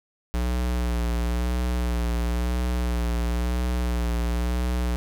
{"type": "tone with vibrato", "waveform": "square", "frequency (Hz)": 60, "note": "B1", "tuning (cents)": -49, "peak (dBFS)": -23, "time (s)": [0.34, 4.96], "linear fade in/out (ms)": 0, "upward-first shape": "sine", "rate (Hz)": 0.98, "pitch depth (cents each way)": 39, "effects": ["9-bit"]}